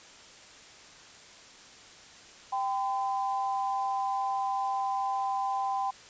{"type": "tone pair together", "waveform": "sine", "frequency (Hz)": [784.3, 1018], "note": ["G5", "C6"], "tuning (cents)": [1, -48], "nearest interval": "perfect fourth", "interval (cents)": 451, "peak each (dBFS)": [-29, -32], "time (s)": [2.52, 5.91], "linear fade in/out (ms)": 10, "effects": ["white hiss -51 dBFS RMS until 6.09 s", "resampled to 16000 Hz"]}